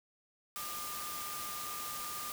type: tone in noise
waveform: sine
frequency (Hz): 1205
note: D6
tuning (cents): +44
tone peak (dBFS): -43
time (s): 0.56-2.32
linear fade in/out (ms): 0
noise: white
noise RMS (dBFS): -42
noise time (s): 0.56-2.32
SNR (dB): -4
effects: none